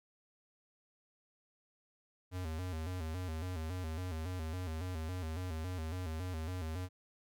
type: tone with vibrato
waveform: square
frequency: 85.3 Hz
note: F2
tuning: 40 cents flat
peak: -38 dBFS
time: 2.31-6.89 s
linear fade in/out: 50 ms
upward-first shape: square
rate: 3.6 Hz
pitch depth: 120 cents each way
effects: none